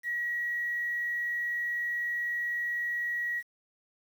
sine tone with quantisation, 1912 Hz, A#6, 43 cents sharp, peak -29 dBFS, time 0.03-3.43 s, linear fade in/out 50 ms, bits 9, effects none

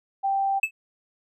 sine tone, 784 Hz, G5, in tune, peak -21 dBFS, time 0.23-0.6 s, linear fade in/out 20 ms
triangle tone with exponential decay, 2614 Hz, E7, 15 cents flat, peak -14 dBFS, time 0.63-0.71 s, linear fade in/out 5 ms, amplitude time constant 17 ms
effects none

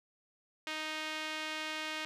sawtooth tone with band-pass filter, 311.1 Hz, D#4, in tune, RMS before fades -39 dBFS, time 0.67-2.05 s, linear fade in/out 0 ms, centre 2700 Hz, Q 1.2, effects none

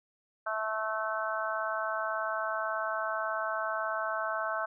harmonic tone, 218.2 Hz, A3, 14 cents flat, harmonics 3 / 4 / 5 / 6 / 7, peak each -35 / -40 / -37 / -36 / -36 dBFS, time 0.46-4.66 s, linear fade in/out 10 ms, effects none

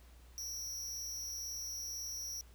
45% pulse tone with amplitude modulation, 5680 Hz, F8, 28 cents sharp, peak -36 dBFS, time 0.38-2.41 s, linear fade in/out 0 ms, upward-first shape sine, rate 238 Hz, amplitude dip 100%, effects added 60 Hz sine -56 dBFS peak until 2.54 s + pink hiss -65 dBFS RMS until 2.54 s

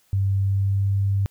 sine tone with pitch glide, 97.8 to 98.82 Hz, G2 to G2, -4 to +14 cents, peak -18 dBFS, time 0.13-1.26 s, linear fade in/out 0 ms, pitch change +18 cents, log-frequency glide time 0.4-0.88 s, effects white hiss -62 dBFS RMS until 1.3 s

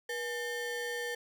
square ring-modulated tone, 659.3 Hz, E5, in tune, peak -32 dBFS, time 0.09-1.15 s, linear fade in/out 5 ms, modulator 1140 Hz, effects none

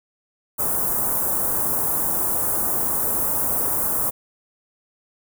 white band-stop noise, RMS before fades -22 dBFS, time 0.58-4.11 s, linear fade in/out 20 ms, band 1200 to 9600 Hz, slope 24 dB/octave, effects none

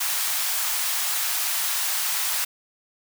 white high-pass noise, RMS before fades -25 dBFS, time 0-2.45 s, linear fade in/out 10 ms, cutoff 740 Hz, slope 24 dB/octave, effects none

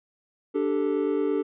triangle chord, D suspended fourth, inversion none, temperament just, 293.7 / 391.6 / 440.5 Hz, D4 / G4 / A4, 0 / -2 / +2 cents, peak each -25 dBFS, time 0.54-1.43 s, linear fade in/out 20 ms, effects resampled to 8000 Hz

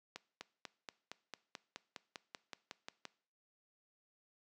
accelerating click train, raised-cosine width 0.2 ms, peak -27 dBFS, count 15, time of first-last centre 0.16-3.053 s, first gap 250 ms, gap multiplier 0.97, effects noise-tail reverb RT60 0.5 s tail -20 dB re dry + high-pass 200 Hz 12 dB/octave

